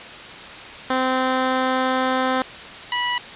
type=tone pair in turn; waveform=10% pulse; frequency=258.9 / 977.5 Hz; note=C4 / B5; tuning=-18 / -18 cents; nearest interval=octave + major seventh; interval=2300 cents; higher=second; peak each=-10 / -10 dBFS; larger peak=neither; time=0.9-2.42 / 2.92-3.18 s; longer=first; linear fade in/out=2 ms; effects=white hiss -36 dBFS RMS until 3.35 s + resampled to 8000 Hz